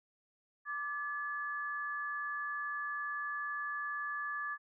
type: tone pair together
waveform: sine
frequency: 1174.7 / 1712.4 Hz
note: D6 / A6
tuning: 0 / -47 cents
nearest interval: perfect fifth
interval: 653 cents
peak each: -39 / -38 dBFS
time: 0.65-4.58 s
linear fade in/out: 50 ms
effects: none